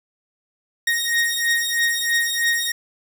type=beating tone pair; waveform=sawtooth; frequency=1864.7 / 1867.8 Hz; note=A#6 / A#6; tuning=0 / +3 cents; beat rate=3.1 Hz; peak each=-18 / -18 dBFS; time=0.87-2.72 s; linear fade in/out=5 ms; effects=7-bit